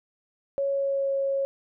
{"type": "tone with pitch glide", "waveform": "sine", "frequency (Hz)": [554.4, 548], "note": ["C#5", "C#5"], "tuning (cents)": [0, -20], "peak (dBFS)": -23, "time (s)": [0.58, 1.45], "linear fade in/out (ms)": 0, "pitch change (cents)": -20, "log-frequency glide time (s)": [0.69, 1.12], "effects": []}